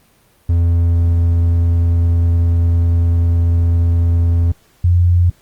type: tone pair in turn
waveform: triangle / sine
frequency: 85 / 87.95 Hz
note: F2 / F2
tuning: -46 / +13 cents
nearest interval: minor second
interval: 59 cents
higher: second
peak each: -8 dBFS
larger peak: neither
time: 0.49-4.52 / 4.84-5.3 s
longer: first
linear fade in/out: 5 ms
effects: pink hiss -53 dBFS RMS until 5.41 s + Opus 32 kbps